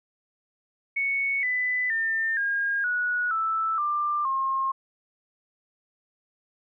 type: tone with pitch steps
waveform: sine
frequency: 2217 / 1998.1 / 1800.8 / 1622.9 / 1462.7 / 1318.2 / 1188.1 / 1070.7 Hz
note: C#7 / B6 / A6 / G#6 / F#6 / E6 / D6 / C6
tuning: 0 / +20 / +40 / -40 / -20 / 0 / +20 / +40 cents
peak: -23 dBFS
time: 0.96-4.72 s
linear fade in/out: 10 ms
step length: 470 ms
effects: none